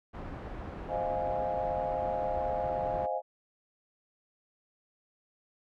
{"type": "low-pass noise", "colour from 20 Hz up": "pink", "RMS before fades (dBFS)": -41, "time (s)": [0.13, 3.07], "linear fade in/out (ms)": 20, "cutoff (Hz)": 1200, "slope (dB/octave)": 12}
{"type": "chord", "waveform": "sine", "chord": "F minor seventh", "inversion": "second", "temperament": "equal", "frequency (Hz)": [523.3, 622.3, 698.5, 830.6], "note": ["C5", "Eb5", "F5", "Ab5"], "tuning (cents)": [0, 0, 0, 0], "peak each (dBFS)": -35, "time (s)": [0.88, 3.22], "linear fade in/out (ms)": 50}
{"effects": []}